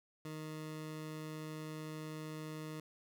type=tone; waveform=20% pulse; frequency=155.56 Hz; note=D#3; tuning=in tune; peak=-38 dBFS; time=0.25-2.8 s; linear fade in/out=2 ms; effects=none

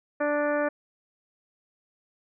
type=harmonic tone; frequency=293.7 Hz; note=D4; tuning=in tune; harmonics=1 / 2 / 3 / 4 / 5 / 6 / 7 / 8; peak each=-30 / -25 / -36 / -35 / -34 / -35 / -48 / -45 dBFS; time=0.2-0.69 s; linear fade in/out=10 ms; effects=none

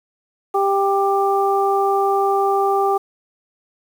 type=harmonic tone; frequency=394.5 Hz; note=G4; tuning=11 cents sharp; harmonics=1 / 2 / 3; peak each=-18 / -18 / -22 dBFS; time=0.54-2.98 s; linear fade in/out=10 ms; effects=7-bit

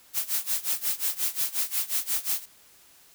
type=noise with tremolo; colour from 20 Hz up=blue; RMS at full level=-25 dBFS; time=0.13-2.46 s; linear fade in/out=50 ms; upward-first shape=sine; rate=5.6 Hz; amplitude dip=90%; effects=white hiss -56 dBFS RMS until 3.14 s

